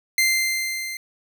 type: tone with level ramp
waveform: sawtooth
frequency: 2085 Hz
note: C7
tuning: 7 cents flat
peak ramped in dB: -12 to -26 dBFS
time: 0.18-0.97 s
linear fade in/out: 2 ms
effects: none